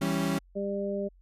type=chord; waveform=35% pulse; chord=C# diminished; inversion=first; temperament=equal; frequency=164.81 / 196 / 277.2 Hz; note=E3 / G3 / C#4; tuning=0 / 0 / 0 cents; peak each=-29 dBFS; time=0.01-0.39 s; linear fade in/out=10 ms
type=harmonic tone; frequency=199.5 Hz; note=G3; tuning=31 cents sharp; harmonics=1 / 2 / 3; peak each=-33 / -33 / -33 dBFS; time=0.55-1.09 s; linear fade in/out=20 ms
effects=added 45 Hz sine -55 dBFS peak until 1.21 s + resampled to 32000 Hz

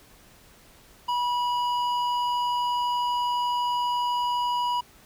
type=tone with hard clipping; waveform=sine; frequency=974 Hz; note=B5; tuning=24 cents flat; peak=-25 dBFS; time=1.08-4.81 s; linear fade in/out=10 ms; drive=9 dB; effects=pink hiss -54 dBFS RMS until 5.05 s

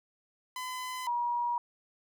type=tone pair in turn; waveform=sawtooth / sine; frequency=1013 / 957.4 Hz; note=B5 / A#5; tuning=+44 / +46 cents; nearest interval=minor second; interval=98 cents; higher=first; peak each=-32 / -28 dBFS; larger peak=second; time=0.56-1.07 / 1.07-1.58 s; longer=neither; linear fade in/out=2 ms; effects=none

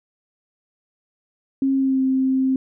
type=tone with pitch glide; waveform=sine; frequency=270 to 263.2 Hz; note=C#4 to C4; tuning=-45 to +10 cents; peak=-16 dBFS; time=1.62-2.56 s; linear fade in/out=2 ms; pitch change=-45 cents; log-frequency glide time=1.73-2.02 s; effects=none

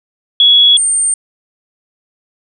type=tone pair in turn; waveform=sine; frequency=3362 / 8750 Hz; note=G#7 / C#9; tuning=+20 / -24 cents; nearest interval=octave + perfect fourth; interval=1656 cents; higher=second; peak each=-4 / -10 dBFS; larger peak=first; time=0.4-0.77 / 0.77-1.14 s; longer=neither; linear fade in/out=2 ms; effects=none

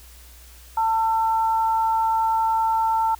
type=tone pair together; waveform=sine; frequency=895 / 1344.4 Hz; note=A5 / E6; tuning=+29 / +34 cents; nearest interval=perfect fifth; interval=705 cents; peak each=-18 / -30 dBFS; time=0.77-3.15 s; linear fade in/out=5 ms; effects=added 60 Hz sine -45 dBFS peak until 3.19 s + white hiss -49 dBFS RMS until 3.19 s

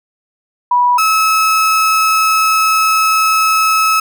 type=tone pair in turn; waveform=sine / 35% pulse; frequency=978 / 1294.6 Hz; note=B5 / E6; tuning=-17 / -32 cents; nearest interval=perfect fourth; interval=485 cents; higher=second; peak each=-8 dBFS; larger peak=neither; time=0.71-0.98 / 0.98-4 s; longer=second; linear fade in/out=5 ms; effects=none

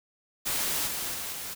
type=noise with level steps; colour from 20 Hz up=white; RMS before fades=-29 / -33 / -35 / -37 dBFS; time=0.45-1.55 s; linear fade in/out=20 ms; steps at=0.87 / 1.14 / 1.32 s; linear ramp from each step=5 ms; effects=none

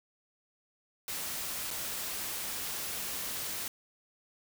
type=noise with dropouts; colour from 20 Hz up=white; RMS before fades=-37 dBFS; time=1.08-3.68 s; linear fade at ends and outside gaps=1 ms; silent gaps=1.706-1.711 s; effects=none

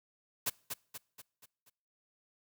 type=noise with echo; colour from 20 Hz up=white; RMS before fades=-32 dBFS; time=0.46-0.5 s; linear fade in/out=10 ms; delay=240 ms; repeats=5; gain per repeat=-6 dB; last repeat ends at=1.7 s; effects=noise-tail reverb RT60 0.6 s tail -25 dB re dry

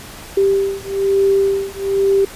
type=beating tone pair; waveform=sine; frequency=392 / 393.1 Hz; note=G4 / G4; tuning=0 / +5 cents; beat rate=1.1 Hz; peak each=-16 dBFS; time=0.37-2.25 s; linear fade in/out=5 ms; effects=pink hiss -35 dBFS RMS until 2.35 s + resampled to 32000 Hz

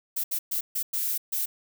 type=noise bursts at uneven times; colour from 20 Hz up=violet; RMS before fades=-28 dBFS; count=6; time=0.16-0.24 / 0.31-0.39 / 0.51-0.61 / 0.75-0.83 / 0.93-1.18 / 1.32-1.46 s; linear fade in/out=10 ms; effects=none

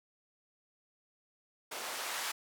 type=noise with band-pass filter sweep; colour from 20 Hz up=blue; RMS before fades=-39 dBFS; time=1.71-2.32 s; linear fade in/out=10 ms; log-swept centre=530 to 1100 Hz; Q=0.82; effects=none

